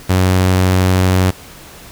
sawtooth tone, 92.7 Hz, F#2, 4 cents sharp, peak -6 dBFS, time 0.09-1.31 s, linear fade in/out 10 ms, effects pink hiss -37 dBFS RMS until 1.91 s

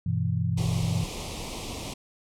sine chord, E minor, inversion first, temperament equal, 98 / 123.47 / 164.81 Hz, G2 / B2 / E3, 0 / 0 / 0 cents, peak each -28 dBFS, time 0.06-1.04 s, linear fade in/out 5 ms
pink band-stop noise, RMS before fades -35 dBFS, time 0.57-1.94 s, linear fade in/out 10 ms, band 1100 to 2200 Hz, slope 48 dB/octave
effects low-pass 9000 Hz 12 dB/octave

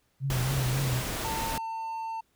sine tone with vibrato, 130.81 Hz, C3, in tune, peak -26 dBFS, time 0.2-1.03 s, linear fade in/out 50 ms, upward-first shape triangle, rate 3.7 Hz, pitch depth 110 cents each way
pink noise, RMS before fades -33 dBFS, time 0.3-1.58 s, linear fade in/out 2 ms
triangle tone, 899 Hz, A5, 37 cents sharp, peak -30 dBFS, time 1.24-2.21 s, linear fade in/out 10 ms
effects pink hiss -71 dBFS RMS until 2.35 s

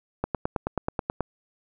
click train, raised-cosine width 1 ms, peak -11 dBFS, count 10, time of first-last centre 0.24-1.207 s, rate 9.31 Hz, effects none

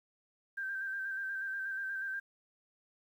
sine tone with vibrato, 1571 Hz, G6, 3 cents sharp, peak -35 dBFS, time 0.57-2.2 s, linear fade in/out 10 ms, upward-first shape square, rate 8.3 Hz, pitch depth 28 cents each way, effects 11-bit

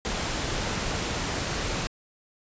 pink noise, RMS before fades -29 dBFS, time 0.05-1.87 s, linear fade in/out 0 ms, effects resampled to 16000 Hz

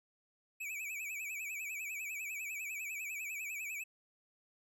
square tone with vibrato, 2434 Hz, D#7, 39 cents flat, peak -40 dBFS, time 0.6-3.84 s, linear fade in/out 10 ms, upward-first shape sine, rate 10 Hz, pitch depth 130 cents each way, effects none

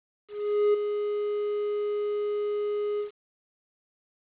triangle tone with ADSR envelope, 415.3 Hz, G#4, in tune, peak -16 dBFS, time 0.28-3.11 s, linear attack 460 ms, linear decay 8 ms, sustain -8 dB, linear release 110 ms, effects resampled to 8000 Hz + 9-bit

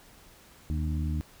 harmonic tone with a mistuned harmonic, 78 Hz, D#2, 5 cents sharp, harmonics 1 / 2 / 3 / 4, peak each -28 / -34 / -38 / -40 dBFS, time 0.7-1.21 s, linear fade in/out 0 ms, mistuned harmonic 4, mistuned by -58 cents, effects pink hiss -55 dBFS RMS until 1.4 s

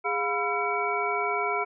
sine tone cluster, 412.3 / 708 / 993 / 1355 / 2267 Hz, G#4 / F5 / B5 / E6 / C#7, -13 / +23 / +9 / +47 / +38 cents, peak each -31 dBFS, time 0.04-1.65 s, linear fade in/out 20 ms, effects none

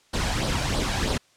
pink noise with flanger, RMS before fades -25 dBFS, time 0.13-1.18 s, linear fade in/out 10 ms, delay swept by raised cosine 0.21 to 1.31 ms, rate 3.1 Hz, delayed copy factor +0.55, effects white hiss -60 dBFS RMS until 1.36 s + low-pass 7000 Hz 12 dB/octave

